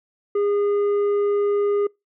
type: tone with tanh clipping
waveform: sine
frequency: 408.2 Hz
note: G#4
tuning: 30 cents flat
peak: -19 dBFS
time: 0.35-1.87 s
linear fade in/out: 5 ms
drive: 6 dB
effects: noise-tail reverb RT60 0.2 s tail -25 dB re dry

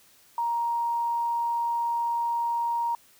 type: tone with quantisation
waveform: sine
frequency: 938 Hz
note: A#5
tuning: 11 cents sharp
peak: -24 dBFS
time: 0.38-2.95 s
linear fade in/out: 2 ms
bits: 9
effects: white hiss -58 dBFS RMS until 3.19 s

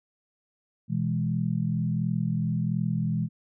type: chord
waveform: sine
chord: E major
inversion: second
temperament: equal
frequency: 123.47 / 164.81 / 207.7 Hz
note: B2 / E3 / G#3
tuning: 0 / 0 / 0 cents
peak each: -29 / -27 / -30 dBFS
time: 0.88-3.29 s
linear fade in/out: 50 ms
effects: none

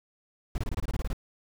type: noise bursts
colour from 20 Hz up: brown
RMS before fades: -29 dBFS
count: 11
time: 0.55-1.131 s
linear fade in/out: 2 ms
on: 31 ms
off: 24 ms
effects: none

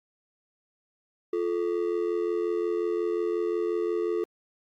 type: ring-modulated tone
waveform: triangle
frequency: 392 Hz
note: G4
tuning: in tune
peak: -20 dBFS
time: 1.33-4.24 s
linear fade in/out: 0 ms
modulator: 42.8 Hz
effects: Opus 48 kbps

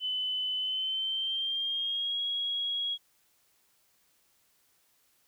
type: tone with pitch glide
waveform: sine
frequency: 3018 to 3310 Hz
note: F#7 to G#7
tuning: +34 to -6 cents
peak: -29 dBFS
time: 0-2.98 s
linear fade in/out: 50 ms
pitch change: +160 cents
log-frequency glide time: 0.57-2.21 s
effects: white hiss -69 dBFS RMS until 5.27 s

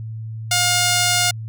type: tone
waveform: 5% pulse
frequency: 712 Hz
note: F5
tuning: 33 cents sharp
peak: -4 dBFS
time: 0.51-1.31 s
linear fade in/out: 5 ms
effects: added 111 Hz sine -27 dBFS peak until 1.48 s

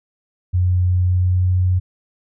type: tone with pitch glide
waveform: sine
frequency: 90.4 to 91.4 Hz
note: F#2 to F#2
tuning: -40 to -21 cents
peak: -13 dBFS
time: 0.53-1.8 s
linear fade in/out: 20 ms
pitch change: +19 cents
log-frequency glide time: 0.96-1.51 s
effects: none

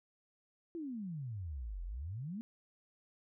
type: exponential two-way sweep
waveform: sine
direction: down then up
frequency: 349.2 to 41 to 234.7 Hz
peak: -39 dBFS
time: 0.75-2.41 s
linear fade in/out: 0 ms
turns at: 1.83 s
effects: none

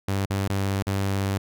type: tone with dropouts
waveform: sawtooth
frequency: 98 Hz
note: G2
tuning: in tune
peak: -19 dBFS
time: 0.08-1.38 s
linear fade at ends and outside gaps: 5 ms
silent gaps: 0.257-0.301 / 0.479-0.498 / 0.825-0.868 s
effects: none

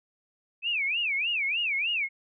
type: tone with vibrato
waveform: sine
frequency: 2489 Hz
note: D#7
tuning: in tune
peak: -25 dBFS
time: 0.62-2.09 s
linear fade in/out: 50 ms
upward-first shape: sine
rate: 3.3 Hz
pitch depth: 250 cents each way
effects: none

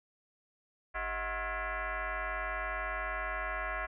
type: tone with frequency modulation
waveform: sine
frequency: 293.4 Hz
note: D4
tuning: 2 cents flat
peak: -33 dBFS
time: 0.94-3.87 s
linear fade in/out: 20 ms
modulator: 343 Hz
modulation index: 5.4
effects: none

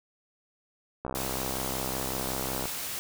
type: click train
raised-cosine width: 1 ms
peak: -19 dBFS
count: 106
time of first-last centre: 1.05-2.656 s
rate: 65.4 Hz
type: noise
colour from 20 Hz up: white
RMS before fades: -35 dBFS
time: 1.15-2.99 s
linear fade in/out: 0 ms
effects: none

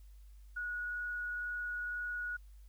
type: tone with frequency modulation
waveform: sine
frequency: 1457 Hz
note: F#6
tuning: 27 cents flat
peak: -36 dBFS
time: 0.56-2.37 s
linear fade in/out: 10 ms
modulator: 22 Hz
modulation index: 0.3
effects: added 50 Hz sine -52 dBFS peak until 2.68 s + white hiss -73 dBFS RMS until 2.68 s

